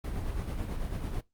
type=noise with tremolo; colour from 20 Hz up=brown; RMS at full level=-32 dBFS; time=0.04-1.21 s; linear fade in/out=5 ms; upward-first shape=sine; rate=9.1 Hz; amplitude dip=40%; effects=noise-tail reverb RT60 0.2 s tail -22 dB re dry + Opus 32 kbps